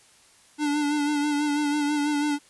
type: tone with vibrato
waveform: square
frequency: 293.7 Hz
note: D4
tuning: in tune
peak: -23 dBFS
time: 0.58-2.39 s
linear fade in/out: 50 ms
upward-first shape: sine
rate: 6.1 Hz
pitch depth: 36 cents each way
effects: white hiss -56 dBFS RMS until 2.49 s + resampled to 24000 Hz